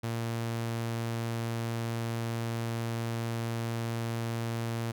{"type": "tone", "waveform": "sawtooth", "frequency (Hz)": 115.5, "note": "A#2", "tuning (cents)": -16, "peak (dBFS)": -27, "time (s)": [0.03, 4.92], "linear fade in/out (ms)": 10, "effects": []}